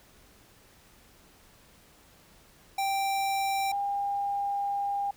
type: tone pair in turn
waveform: square / sine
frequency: 784 / 803.7 Hz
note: G5 / G5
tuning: 0 / +43 cents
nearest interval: unison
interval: 43 cents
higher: second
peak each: -27 dBFS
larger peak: neither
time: 2.78-3.72 / 3.72-5.11 s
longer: second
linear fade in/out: 5 ms
effects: pink hiss -58 dBFS RMS until 5.16 s